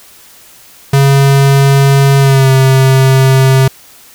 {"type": "tone with pitch glide", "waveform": "square", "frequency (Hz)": [138.1, 132.78], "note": ["C#3", "C3"], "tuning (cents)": [-6, 26], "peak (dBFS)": -5, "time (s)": [0.93, 3.68], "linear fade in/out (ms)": 5, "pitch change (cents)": -68, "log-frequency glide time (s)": [2.19, 2.5], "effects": ["white hiss -39 dBFS RMS until 4.14 s"]}